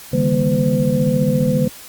sine tone cluster, 141.6 / 156.3 / 197.8 / 235.4 / 509 Hz, C#3 / D#3 / G3 / A#3 / C5, +37 / +8 / +16 / +17 / -48 cents, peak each -20 dBFS, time 0.13-1.68 s, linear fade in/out 5 ms, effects white hiss -38 dBFS RMS until 1.88 s + Opus 48 kbps

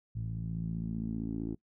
10% pulse tone with low-pass filter sweep, 55.3 Hz, A1, 9 cents sharp, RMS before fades -36 dBFS, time 0.15-1.55 s, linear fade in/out 10 ms, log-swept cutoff 120 to 320 Hz, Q 3.5, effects noise-tail reverb RT60 0.1 s tail -21 dB re dry

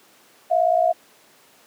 sine tone pair together, 652.6 / 711 Hz, E5 / F5, -18 / +31 cents, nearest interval minor second, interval 149 cents, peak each -18 dBFS, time 0.5-0.93 s, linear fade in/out 20 ms, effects pink hiss -53 dBFS RMS until 1.66 s + high-pass 300 Hz 12 dB/octave

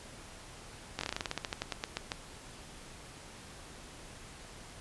slowing click train, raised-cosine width 0.2 ms, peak -16 dBFS, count 18, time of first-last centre 0.99-2.119 s, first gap 21 ms, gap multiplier 1.13, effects pink hiss -50 dBFS RMS until 4.8 s + resampled to 24000 Hz

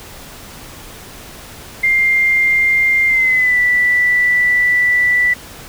sine tone with pitch glide, 2100 to 1970.7 Hz, C7 to B6, +6 to -4 cents, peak -10 dBFS, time 1.83-5.34 s, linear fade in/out 10 ms, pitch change -110 cents, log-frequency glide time 3.08-3.59 s, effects pink hiss -35 dBFS RMS until 5.68 s

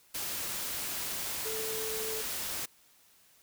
sine tone in noise, 440 Hz, A4, in tune, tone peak -37 dBFS, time 1.45-2.22 s, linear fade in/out 10 ms, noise white, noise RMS -36 dBFS, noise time 0.14-2.66 s, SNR -4 dB, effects white hiss -63 dBFS RMS until 3.42 s

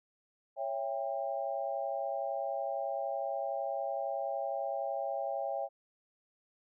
sine chord, C# diminished, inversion none, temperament just, 554.4 / 665.2 / 798.3 Hz, C#5 / E5 / G5, 0 / +16 / +31 cents, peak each -37 / -37 / -37 dBFS, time 0.56-5.69 s, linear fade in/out 50 ms, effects none

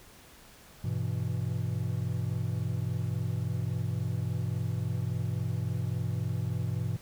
triangle chord, E minor, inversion first, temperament equal with one note detuned, 99.88 / 123.47 / 164.81 Hz, G2 / B2 / E3, +33 / 0 / 0 cents, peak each -31 / -30 / -34 dBFS, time 0.84-6.97 s, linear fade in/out 5 ms, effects pink hiss -54 dBFS RMS until 7.01 s

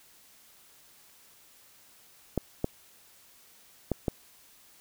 clicks, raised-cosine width 2 ms, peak -13 dBFS, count 4, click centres 2.377 / 2.644 / 3.917 / 4.082 s, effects white hiss -58 dBFS RMS until 4.8 s

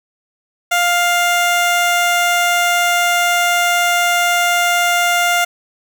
15% pulse tone, 701 Hz, F5, 6 cents sharp, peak -6 dBFS, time 0.71-5.45 s, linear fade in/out 10 ms, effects none

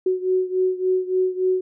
sine beating tone pair, 370 / 373.5 Hz, F#4 / F#4, 0 / +16 cents, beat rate 3.5 Hz, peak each -20 / -23 dBFS, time 0.06-1.61 s, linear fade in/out 5 ms, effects none

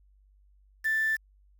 sine tone with quantisation, 1766 Hz, A6, 6 cents sharp, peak -24 dBFS, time 0.84-1.17 s, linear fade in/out 20 ms, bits 7, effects added 49 Hz sine -58 dBFS peak until 1.59 s

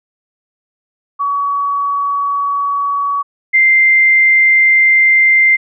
sine tone pair in turn, 1131 / 2090 Hz, C#6 / C7, +34 / -2 cents, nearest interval major seventh, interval 1064 cents, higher second, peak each -13 / -6 dBFS, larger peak second, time 1.19-3.23 / 3.53-5.57 s, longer neither, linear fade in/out 20 ms, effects none

